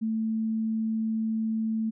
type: tone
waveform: sine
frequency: 221.5 Hz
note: A3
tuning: 12 cents sharp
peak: -25 dBFS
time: 0.01-1.91 s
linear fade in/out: 20 ms
effects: none